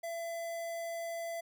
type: tone with notch filter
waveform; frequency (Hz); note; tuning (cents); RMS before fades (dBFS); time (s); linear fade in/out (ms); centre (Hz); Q
square; 672; E5; +33; -39; 0.03-1.41; 10; 3800; 1.8
effects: none